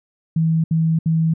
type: tone bursts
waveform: sine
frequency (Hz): 161.9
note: E3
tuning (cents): -31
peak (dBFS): -14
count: 3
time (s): 0.36-1.338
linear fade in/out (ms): 5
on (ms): 280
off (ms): 69
effects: none